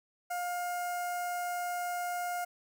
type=tone with notch filter; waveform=sawtooth; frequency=709 Hz; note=F5; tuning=26 cents sharp; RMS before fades=-35 dBFS; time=0.3-2.45 s; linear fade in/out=10 ms; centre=3600 Hz; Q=0.64; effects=none